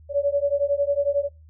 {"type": "beating tone pair", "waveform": "sine", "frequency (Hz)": [563, 574], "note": ["C#5", "D5"], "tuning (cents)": [27, -40], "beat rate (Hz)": 11, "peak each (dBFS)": -22, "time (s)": [0.09, 1.29], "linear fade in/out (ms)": 50, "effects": ["noise-tail reverb RT60 0.2 s tail -17 dB re dry", "added 78 Hz sine -46 dBFS peak until 1.49 s"]}